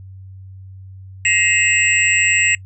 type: tone cluster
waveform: sine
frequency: 1904 / 2091 / 2581 / 2769 / 7700 Hz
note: A#6 / C7 / E7 / F7 / B8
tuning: +36 / -2 / -37 / -15 / -45 cents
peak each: -19 dBFS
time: 1.25-2.55 s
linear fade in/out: 2 ms
effects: noise-tail reverb RT60 0.1 s tail -25 dB re dry + added 95 Hz sine -34 dBFS peak until 2.65 s